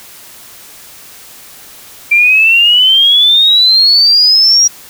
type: exponential sweep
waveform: sine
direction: up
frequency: 2349 to 5740 Hz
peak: -4 dBFS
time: 2.11-4.68 s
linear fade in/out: 10 ms
effects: white hiss -35 dBFS RMS until 4.89 s